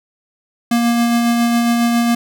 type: tone with tremolo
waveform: square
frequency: 235.6 Hz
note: A#3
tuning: 19 cents sharp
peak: -12 dBFS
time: 0.71-2.15 s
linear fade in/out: 5 ms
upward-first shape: sine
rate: 7.3 Hz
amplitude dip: 25%
effects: none